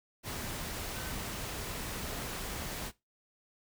sine tone in noise, 1527 Hz, G6, 46 cents flat, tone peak -48 dBFS, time 0.94-1.15 s, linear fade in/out 50 ms, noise pink, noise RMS -39 dBFS, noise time 0.23-2.92 s, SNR -12 dB, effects noise-tail reverb RT60 0.2 s tail -18 dB re dry

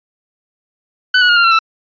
sawtooth tone with pitch steps, 1500 / 1463.2 / 1427.3 / 1392.3 / 1358.1 / 1324.8 Hz, F#6 / F#6 / F6 / F6 / F6 / E6, +23 / -20 / +37 / -6 / -49 / +8 cents, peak -4 dBFS, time 1.14-1.59 s, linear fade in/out 5 ms, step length 75 ms, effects resampled to 11025 Hz

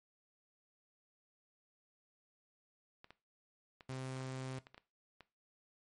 clicks, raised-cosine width 0.3 ms, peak -37 dBFS, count 11, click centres 3.044 / 3.106 / 3.808 / 3.929 / 4.168 / 4.207 / 4.588 / 4.669 / 4.745 / 4.779 / 5.207 s
sawtooth tone, 130.81 Hz, C3, in tune, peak -37 dBFS, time 3.89-4.59 s, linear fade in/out 5 ms
effects noise-tail reverb RT60 0.3 s tail -17 dB re dry + MP3 48 kbps

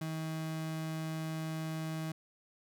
35% pulse tone, 159.2 Hz, D#3, 40 cents sharp, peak -34 dBFS, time 0.01-2.12 s, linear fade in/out 5 ms, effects none

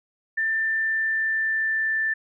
sine tone with pitch glide, 1784 to 1769.6 Hz, A6 to A6, +23 to +9 cents, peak -21 dBFS, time 0.37-2.14 s, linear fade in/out 10 ms, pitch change -14 cents, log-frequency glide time 0.52-1.97 s, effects none

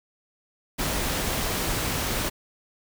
pink noise, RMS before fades -27 dBFS, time 0.78-2.3 s, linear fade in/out 20 ms, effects none

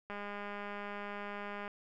click train, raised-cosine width 0.5 ms, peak -28 dBFS, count 323, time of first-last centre 0.1-1.678 s, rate 204 Hz, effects none

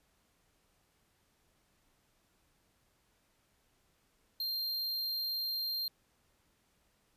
square tone, 4186 Hz, C8, in tune, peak -34 dBFS, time 4.4-5.88 s, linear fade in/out 2 ms, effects pink hiss -73 dBFS RMS until 7.16 s + resampled to 32000 Hz

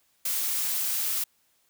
blue noise, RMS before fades -28 dBFS, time 0.25-1.24 s, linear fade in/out 5 ms, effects white hiss -68 dBFS RMS until 1.69 s

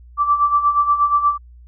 sine tone with tremolo, 1166 Hz, D6, 13 cents flat, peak -10 dBFS, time 0.17-1.38 s, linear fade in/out 50 ms, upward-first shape sine, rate 8.4 Hz, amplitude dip 70%, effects added 60 Hz sine -40 dBFS peak until 1.67 s

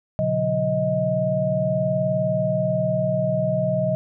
sine tone cluster, 122.1 / 142.4 / 181.3 / 628 Hz, B2 / C#3 / F#3 / D#5, -19 / +47 / -35 / +16 cents, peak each -28 / -27 / -26 / -21 dBFS, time 0.19-3.95 s, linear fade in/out 0 ms, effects none

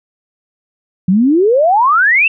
sine exponential sweep, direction up, 174.61 to 2759 Hz, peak -7 dBFS, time 1.08-2.28 s, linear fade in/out 5 ms, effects none

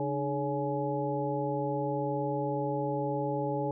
harmonic tone with a mistuned harmonic, 140.6 Hz, C#3, 25 cents sharp, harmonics 1 / 2 / 3 / 4 / 6, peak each -35 / -35 / -35 / -35 / -35 dBFS, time 0-3.71 s, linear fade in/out 2 ms, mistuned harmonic 2, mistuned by +110 cents, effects none

